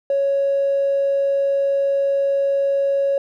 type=tone with tanh clipping; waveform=triangle; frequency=554.4 Hz; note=C#5; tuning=in tune; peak=-15 dBFS; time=0.1-3.18 s; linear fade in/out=2 ms; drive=1 dB; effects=none